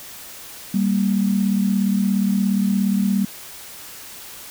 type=tone pair together; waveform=sine; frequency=196.01 / 233.1 Hz; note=G3 / A#3; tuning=0 / 0 cents; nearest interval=minor third; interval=300 cents; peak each=-17 / -22 dBFS; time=0.74-3.25 s; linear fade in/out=5 ms; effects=white hiss -38 dBFS RMS until 4.5 s